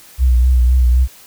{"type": "tone with vibrato", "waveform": "sine", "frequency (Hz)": 62.3, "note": "B1", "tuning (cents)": 16, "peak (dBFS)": -8, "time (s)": [0.18, 1.08], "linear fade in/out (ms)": 50, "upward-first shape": "triangle", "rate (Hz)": 3.9, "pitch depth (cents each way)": 65, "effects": ["white hiss -42 dBFS RMS until 1.26 s"]}